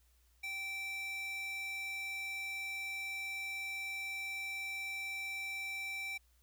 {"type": "tone with high-pass filter", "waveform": "square", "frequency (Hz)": 778, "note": "G5", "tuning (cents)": -13, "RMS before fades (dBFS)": -41, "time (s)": [0.43, 6.18], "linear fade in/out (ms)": 10, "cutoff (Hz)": 2000, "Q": 8, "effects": ["added 60 Hz sine -67 dBFS peak until 6.42 s", "white hiss -74 dBFS RMS until 6.42 s"]}